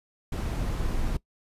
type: noise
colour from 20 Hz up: brown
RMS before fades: -28 dBFS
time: 0.32-1.17 s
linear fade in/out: 5 ms
effects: noise-tail reverb RT60 0.1 s tail -21 dB re dry + resampled to 32000 Hz